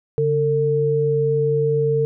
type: tone pair together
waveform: sine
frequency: 141.96 / 450.7 Hz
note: C#3 / A4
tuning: +42 / +42 cents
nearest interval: octave + minor sixth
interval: 2000 cents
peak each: -21 / -17 dBFS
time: 0.18-2.05 s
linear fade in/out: 0 ms
effects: none